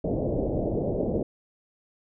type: low-pass noise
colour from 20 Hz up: white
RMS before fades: -27 dBFS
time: 0.04-1.23 s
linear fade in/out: 5 ms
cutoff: 620 Hz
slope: 48 dB/octave
effects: none